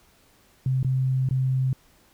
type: tone with dropouts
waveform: sine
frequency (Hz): 130.81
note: C3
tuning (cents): 0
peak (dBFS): -20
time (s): 0.66-1.73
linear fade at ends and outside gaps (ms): 2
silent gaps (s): 0.83-0.846 / 1.289-1.309
effects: pink hiss -59 dBFS RMS until 2.13 s